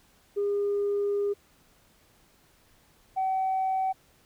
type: tone pair in turn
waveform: sine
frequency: 405.9 / 760.5 Hz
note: G#4 / F#5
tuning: -40 / +47 cents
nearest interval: major seventh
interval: 1087 cents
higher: second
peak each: -23 dBFS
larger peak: neither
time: 0.36-1.34 / 3.16-3.93 s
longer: first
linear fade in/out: 20 ms
effects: tanh soft clip ceiling -21 dBFS + pink hiss -62 dBFS RMS until 4.25 s